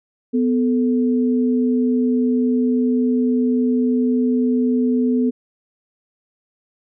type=tone pair together; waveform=sine; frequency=248.7 / 439.1 Hz; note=B3 / A4; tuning=+12 / -4 cents; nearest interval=minor seventh; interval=984 cents; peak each=-15 / -23 dBFS; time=0.33-5.31 s; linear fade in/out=20 ms; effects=none